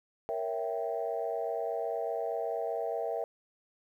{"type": "chord", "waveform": "sine", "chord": "A# diminished seventh", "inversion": "none", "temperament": "equal", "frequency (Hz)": [466.2, 554.4, 659.3, 784], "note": ["A#4", "C#5", "E5", "G5"], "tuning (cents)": [0, 0, 0, 0], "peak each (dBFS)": [-35, -39, -34, -38], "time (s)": [0.29, 3.24], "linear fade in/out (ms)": 0, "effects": ["tanh soft clip ceiling -21 dBFS", "11-bit"]}